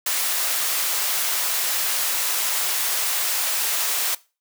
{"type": "high-pass noise", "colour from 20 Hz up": "white", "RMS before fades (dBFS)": -23, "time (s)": [0.06, 4.15], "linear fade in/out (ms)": 5, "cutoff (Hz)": 630, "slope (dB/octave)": 12, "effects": ["noise-tail reverb RT60 0.3 s tail -20 dB re dry"]}